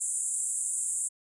pink band-pass noise, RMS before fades -31 dBFS, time 0-1.09 s, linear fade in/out 20 ms, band 7300 to 10000 Hz, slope 96 dB/octave, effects resampled to 24000 Hz

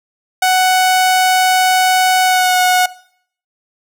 sawtooth tone with pitch glide, 743 to 732.3 Hz, F#5 to F#5, +7 to -18 cents, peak -6 dBFS, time 0.42-2.86 s, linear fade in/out 5 ms, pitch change -25 cents, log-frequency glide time 2.24-2.57 s, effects noise-tail reverb RT60 0.6 s tail -19 dB re dry

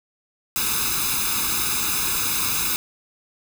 white noise with comb filter, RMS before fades -23 dBFS, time 0.56-2.76 s, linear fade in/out 0 ms, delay 0.79 ms, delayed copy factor +0.95, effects none

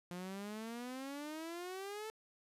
sawtooth exponential sweep, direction up, 174.61 to 443.3 Hz, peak -39 dBFS, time 0.11-2.1 s, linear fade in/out 0 ms, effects resampled to 32000 Hz + 12-bit

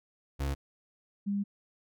35% pulse / sine tone pair in turn, 69.3 / 201.1 Hz, C#2 / G3, 0 / +44 cents, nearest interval octave + tritone, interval 1844 cents, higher second, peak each -28 dBFS, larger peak neither, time 0.39-0.55 / 1.26-1.44 s, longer second, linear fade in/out 20 ms, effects none

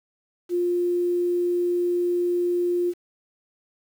sine tone with quantisation, 352 Hz, F4, 14 cents sharp, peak -20 dBFS, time 0.49-2.94 s, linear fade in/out 50 ms, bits 8, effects none

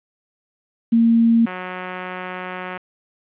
sine / 5% pulse tone pair in turn, 230 / 182.96 Hz, A#3 / F#3, -23 / -19 cents, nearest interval major third, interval 396 cents, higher first, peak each -11 / -16 dBFS, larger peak first, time 0.92-1.46 / 1.46-2.78 s, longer second, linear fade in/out 10 ms, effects resampled to 8000 Hz + 8-bit

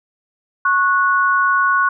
sine tone pair together, 1100 / 1468.3 Hz, C#6 / F#6, -14 / -14 cents, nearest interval perfect fourth, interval 500 cents, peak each -15 dBFS, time 0.65-1.89 s, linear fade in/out 5 ms, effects none

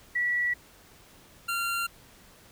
sine / 25% pulse tone pair in turn, 1944 / 1382.7 Hz, B6 / F6, -28 / -18 cents, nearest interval tritone, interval 590 cents, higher first, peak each -24 dBFS, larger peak neither, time 0.15-0.54 / 1.48-1.87 s, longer neither, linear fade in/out 10 ms, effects pink hiss -55 dBFS RMS until 2.51 s

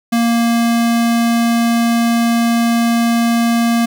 square tone, 233.1 Hz, A#3, in tune, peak -12 dBFS, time 0.12-3.86 s, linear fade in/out 10 ms, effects none

